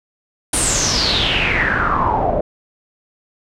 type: noise with low-pass filter sweep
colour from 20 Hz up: pink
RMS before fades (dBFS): -17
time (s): 0.53-2.41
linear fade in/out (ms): 5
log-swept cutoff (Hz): 9700 to 590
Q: 7.8
effects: none